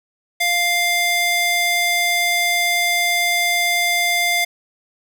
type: tone with high-pass filter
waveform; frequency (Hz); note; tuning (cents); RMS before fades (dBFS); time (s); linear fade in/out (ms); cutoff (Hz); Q
square; 699; F5; +1; -18; 0.4-4.45; 10; 1500; 1.4
effects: none